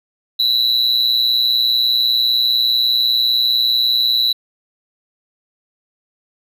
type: tone with amplitude modulation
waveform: triangle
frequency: 3951 Hz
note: B7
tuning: in tune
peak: -7 dBFS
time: 0.39-4.33 s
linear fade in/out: 10 ms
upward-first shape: sine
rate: 120 Hz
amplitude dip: 100%
effects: none